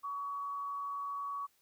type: tone with frequency modulation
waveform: sine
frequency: 1128 Hz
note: C#6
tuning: 30 cents sharp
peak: -36 dBFS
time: 0.03-1.47 s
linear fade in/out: 20 ms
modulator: 145 Hz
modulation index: 0.23
effects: white hiss -72 dBFS RMS until 1.61 s